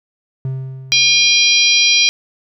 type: tone with exponential decay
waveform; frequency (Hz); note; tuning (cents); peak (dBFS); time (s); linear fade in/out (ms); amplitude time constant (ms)
triangle; 132; C3; +16; -15; 0.45-1.65; 2; 260
type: harmonic tone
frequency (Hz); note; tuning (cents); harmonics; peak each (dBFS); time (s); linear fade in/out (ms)
806; G5; +48; 3 / 4 / 5 / 6 / 7; -14 / -15 / -16 / -17 / -17; 0.92-2.09; 0
effects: none